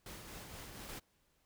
pink noise with tremolo, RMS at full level -48 dBFS, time 0.06-0.9 s, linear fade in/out 2 ms, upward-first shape triangle, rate 4.2 Hz, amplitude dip 40%
pink noise, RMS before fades -46 dBFS, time 0.88-1 s, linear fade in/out 20 ms
effects pink hiss -75 dBFS RMS until 1.45 s

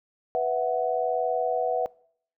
sine chord, B suspended fourth, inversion none, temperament equal, 493.9 / 659.3 / 740 Hz, B4 / E5 / F#5, 0 / 0 / 0 cents, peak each -27 dBFS, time 0.35-1.86 s, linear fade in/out 0 ms, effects noise-tail reverb RT60 0.6 s tail -23 dB re dry

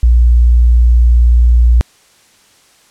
sine tone, 59.4 Hz, A#1, 33 cents sharp, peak -4 dBFS, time 0.03-1.81 s, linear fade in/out 0 ms, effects white hiss -48 dBFS RMS until 2.9 s + low-pass 9000 Hz 12 dB/octave

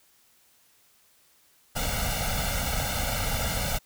pink noise with comb filter, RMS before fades -28 dBFS, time 1.75-3.79 s, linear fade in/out 20 ms, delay 1.4 ms, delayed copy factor +0.95, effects white hiss -62 dBFS RMS until 3.85 s

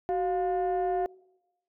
sine tone pair together, 374.1 / 705.6 Hz, F#4 / F5, +19 / +18 cents, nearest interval major seventh, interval 1099 cents, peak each -26 dBFS, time 0.09-1.06 s, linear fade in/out 0 ms, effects noise-tail reverb RT60 1.0 s tail -26 dB re dry + tanh soft clip ceiling -22 dBFS

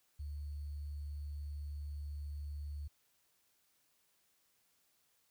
sine tone with sample-and-hold, 73 Hz, D2, 10 cents flat, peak -40 dBFS, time 0.19-2.88 s, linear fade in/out 10 ms, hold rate 4410 Hz, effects white hiss -75 dBFS RMS until 5.3 s

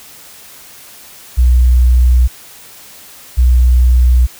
sine tone pair in turn, 61.7 / 61.7 Hz, B1 / B1, -1 / -1 cents, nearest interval unison, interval 0 cents, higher neither, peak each -5 dBFS, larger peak neither, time 1.37-2.28 / 3.37-4.27 s, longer first, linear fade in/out 20 ms, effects white hiss -37 dBFS RMS until 4.39 s

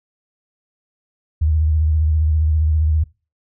sine tone with vibrato, 77.78 Hz, D#2, in tune, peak -13 dBFS, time 1.41-3.04 s, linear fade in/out 10 ms, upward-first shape sine, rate 15 Hz, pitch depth 59 cents each way, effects noise-tail reverb RT60 0.3 s tail -21 dB re dry

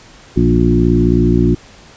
harmonic tone with a mistuned harmonic, 59.1 Hz, A#1, 24 cents sharp, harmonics 1 / 2 / 3 / 4 / 5 / 6, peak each -16 / -16 / -16 / -16 / -16 / -16 dBFS, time 0.36-1.55 s, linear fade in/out 10 ms, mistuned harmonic 3, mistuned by -39 cents, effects pink hiss -41 dBFS RMS until 1.96 s + resampled to 16000 Hz

